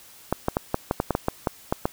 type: clicks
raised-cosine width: 1 ms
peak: -7 dBFS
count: 12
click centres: 0.326 / 0.484 / 0.569 / 0.744 / 0.911 / 1.001 / 1.107 / 1.151 / 1.284 / 1.472 / 1.725 / 1.855 s
effects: white hiss -49 dBFS RMS until 1.92 s